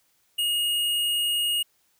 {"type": "tone", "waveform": "square", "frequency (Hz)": 2865, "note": "F7", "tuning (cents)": 44, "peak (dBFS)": -23, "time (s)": [0.38, 1.63], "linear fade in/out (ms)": 10, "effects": ["white hiss -67 dBFS RMS until 1.99 s"]}